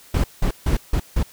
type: noise bursts at uneven times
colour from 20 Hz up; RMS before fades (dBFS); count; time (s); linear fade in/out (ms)
brown; -18; 5; 0.14-0.24 / 0.42-0.51 / 0.66-0.77 / 0.93-1 / 1.16-1.23; 5
effects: white hiss -48 dBFS RMS until 1.32 s